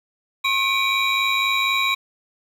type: tone cluster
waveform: triangle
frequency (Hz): 1082 / 2297 / 2401 / 3854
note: C#6 / D7 / D7 / B7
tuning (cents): -42 / -39 / +38 / -43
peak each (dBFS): -22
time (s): 0.44-1.95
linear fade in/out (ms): 10
effects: 8-bit